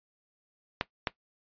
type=clicks; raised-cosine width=0.3 ms; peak=-11 dBFS; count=2; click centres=0.811 / 1.072 s; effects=noise-tail reverb RT60 0.1 s tail -17 dB re dry + resampled to 11025 Hz